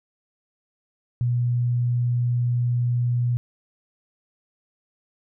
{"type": "tone", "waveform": "sine", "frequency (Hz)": 121.5, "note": "B2", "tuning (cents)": -28, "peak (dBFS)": -19, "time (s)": [1.21, 3.37], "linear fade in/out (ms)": 0, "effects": []}